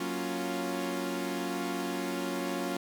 sawtooth chord, Gb major seventh, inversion none, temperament equal, 185 / 233.1 / 277.2 / 349.2 Hz, Gb3 / Bb3 / Db4 / F4, 0 / 0 / 0 / 0 cents, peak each -34 / -36 / -32 / -32 dBFS, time 0-2.77 s, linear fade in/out 5 ms, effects none

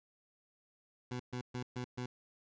20% pulse tone bursts, 124.3 Hz, B2, 12 cents sharp, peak -33 dBFS, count 5, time 1.11-2.06 s, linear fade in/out 5 ms, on 86 ms, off 130 ms, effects resampled to 16000 Hz + 12-bit

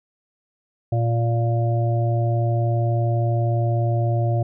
harmonic tone, 116.54 Hz, A#2, in tune, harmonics 1 / 3 / 5 / 6, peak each -18 / -30 / -29 / -29 dBFS, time 0.92-4.43 s, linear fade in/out 5 ms, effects none

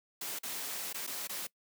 white noise with dropouts, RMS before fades -39 dBFS, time 0.21-1.47 s, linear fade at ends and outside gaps 5 ms, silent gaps 0.389-0.432 / 0.929-0.943 / 1.067-1.074 / 1.274-1.293 s, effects noise-tail reverb RT60 0.1 s tail -22 dB re dry + high-pass 200 Hz 12 dB/octave

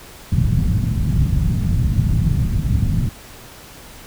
white low-pass noise, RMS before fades -17 dBFS, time 0.32-3.09 s, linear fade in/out 2 ms, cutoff 160 Hz, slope 24 dB/octave, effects pink hiss -40 dBFS RMS until 4.06 s

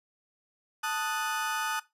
35% pulse chord, D# diminished, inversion second, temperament equal, 880 / 1244.5 / 1480 Hz, A5 / D#6 / F#6, 0 / 0 / 0 cents, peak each -32 dBFS, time 0.83-1.8 s, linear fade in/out 10 ms, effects noise-tail reverb RT60 0.2 s tail -18 dB re dry + resampled to 32000 Hz

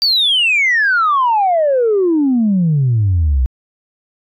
sine exponential sweep, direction down, 4710 to 60.4 Hz, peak -9 dBFS, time 0.02-3.46 s, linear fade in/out 0 ms, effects tanh soft clip ceiling -7 dBFS

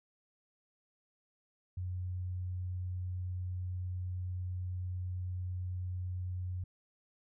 sine tone, 90.9 Hz, F#2, 30 cents flat, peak -35 dBFS, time 1.77-6.64 s, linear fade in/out 5 ms, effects none

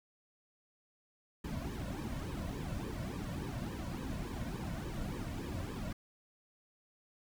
brown noise with flanger, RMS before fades -40 dBFS, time 1.44-5.93 s, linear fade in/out 5 ms, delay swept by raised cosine 1.4 to 2.5 ms, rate 3.5 Hz, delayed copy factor -0.9, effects none

